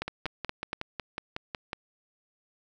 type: two click trains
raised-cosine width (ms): 0.3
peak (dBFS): -17 / -15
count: 10 / 4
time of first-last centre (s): 0.08-1.731 / 0.02-0.731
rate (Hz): 5.45 / 4.22
effects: none

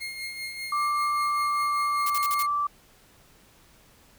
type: tone with tremolo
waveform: 30% pulse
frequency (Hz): 2138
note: C7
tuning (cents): +37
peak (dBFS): -28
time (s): 0-2.47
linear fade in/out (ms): 20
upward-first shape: triangle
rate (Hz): 5.1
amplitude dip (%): 55
type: tone with pitch glide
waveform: sine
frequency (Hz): 1174.7 to 1165.9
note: D6 to D6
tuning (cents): 0 to -13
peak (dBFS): -23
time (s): 0.72-2.67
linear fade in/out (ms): 5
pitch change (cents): -13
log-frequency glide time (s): 1.07-2.01
type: noise bursts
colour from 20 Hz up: blue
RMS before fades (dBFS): -31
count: 5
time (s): 2.06-2.428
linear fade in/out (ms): 5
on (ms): 40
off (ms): 42
effects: pink hiss -57 dBFS RMS until 4.18 s

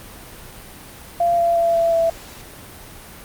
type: tone with pitch steps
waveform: sine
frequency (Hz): 689 / 682.7 / 676.4 / 670.2 / 664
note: F5 / F5 / E5 / E5 / E5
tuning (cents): -24 / -40 / +44 / +29 / +12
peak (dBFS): -14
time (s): 1.2-2.1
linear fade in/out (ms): 5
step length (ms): 180
effects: pink hiss -39 dBFS RMS until 3.24 s + Opus 32 kbps

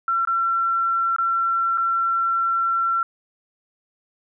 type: tone with dropouts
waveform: sine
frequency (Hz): 1355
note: E6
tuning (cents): +47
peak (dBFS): -18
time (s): 0.08-3.03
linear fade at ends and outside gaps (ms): 2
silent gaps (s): 0.251-0.273 / 1.163-1.184 / 1.775-1.78
effects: none

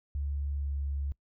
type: tone with pitch glide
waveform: sine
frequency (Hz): 71 to 70.18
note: C#2 to C#2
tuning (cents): +42 to +22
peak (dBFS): -30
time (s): 0.15-1.12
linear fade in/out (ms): 0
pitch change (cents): -20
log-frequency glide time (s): 0.56-0.72
effects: noise-tail reverb RT60 0.1 s tail -24 dB re dry

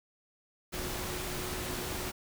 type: tone in noise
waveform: sine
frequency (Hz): 363.6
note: F#4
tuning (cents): -30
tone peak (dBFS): -43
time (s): 0.72-2.12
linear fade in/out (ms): 20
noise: pink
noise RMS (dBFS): -37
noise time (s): 0.72-2.12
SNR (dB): -9
effects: none

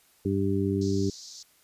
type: harmonic tone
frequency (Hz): 98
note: G2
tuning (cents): 0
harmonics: 1 / 2 / 3 / 4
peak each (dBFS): -29 / -29 / -29 / -29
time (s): 0.25-1.1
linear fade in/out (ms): 5
type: band-pass noise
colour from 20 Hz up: pink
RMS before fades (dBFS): -45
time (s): 0.81-1.43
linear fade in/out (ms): 5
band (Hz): 4300 to 6700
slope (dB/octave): 48
effects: white hiss -62 dBFS RMS until 1.63 s + resampled to 32000 Hz

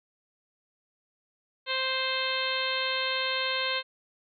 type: harmonic tone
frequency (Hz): 523.3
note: C5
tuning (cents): 0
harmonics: 1 / 2 / 3 / 4 / 5 / 6 / 7 / 8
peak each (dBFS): -35 / -35 / -35 / -35 / -35 / -35 / -35 / -35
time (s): 1.66-3.83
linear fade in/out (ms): 50
effects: none

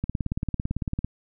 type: click train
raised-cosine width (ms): 5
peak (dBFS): -14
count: 19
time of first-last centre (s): 0.04-1.046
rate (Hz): 17.9
effects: none

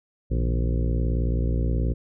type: harmonic tone with a mistuned harmonic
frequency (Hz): 58.7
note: A#1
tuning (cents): +13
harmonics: 1 / 2 / 3 / 4 / 5 / 6 / 7 / 8 / 9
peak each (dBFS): -22 / -28 / -32 / -34 / -36 / -38 / -39 / -40 / -41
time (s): 0.3-1.94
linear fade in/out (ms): 20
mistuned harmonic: 3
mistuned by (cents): -130
effects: none

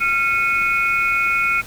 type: tone cluster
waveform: sine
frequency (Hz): 1380 / 2194 / 2484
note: F6 / C#7 / D#7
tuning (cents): -21 / -18 / -3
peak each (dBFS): -20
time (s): 0-1.62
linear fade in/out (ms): 20
effects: pink hiss -38 dBFS RMS until 1.66 s

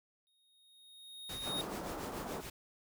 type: tone with exponential growth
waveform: square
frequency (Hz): 3729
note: A#7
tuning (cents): 0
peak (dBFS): -35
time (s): 0.27-1.61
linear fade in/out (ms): 0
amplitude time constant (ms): 290
type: noise with tremolo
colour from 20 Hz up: pink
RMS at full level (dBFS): -44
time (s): 1.29-2.5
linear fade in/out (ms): 5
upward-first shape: triangle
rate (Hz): 7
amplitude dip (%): 70
type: band-pass noise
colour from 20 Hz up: pink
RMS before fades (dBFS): -43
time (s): 1.45-2.42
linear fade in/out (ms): 20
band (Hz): 180 to 1300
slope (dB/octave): 24
effects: none

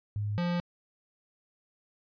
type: tone pair in turn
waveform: sine / square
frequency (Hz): 103.83 / 174.67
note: G#2 / F3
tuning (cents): 0 / +1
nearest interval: major sixth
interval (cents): 901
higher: second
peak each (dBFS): -29 / -28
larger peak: second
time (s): 0.16-0.38 / 0.38-0.6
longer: neither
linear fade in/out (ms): 0
effects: resampled to 11025 Hz

